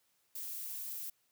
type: noise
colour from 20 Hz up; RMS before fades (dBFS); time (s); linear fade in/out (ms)
violet; -42; 0.35-1.1; 5
effects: white hiss -75 dBFS RMS until 1.31 s + high-pass 60 Hz 12 dB/octave